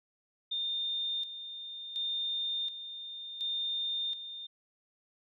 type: tone with tremolo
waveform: sine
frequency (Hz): 3625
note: A#7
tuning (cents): -49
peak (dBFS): -31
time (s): 0.51-4.47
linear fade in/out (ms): 10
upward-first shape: square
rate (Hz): 0.69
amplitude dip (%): 65
effects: none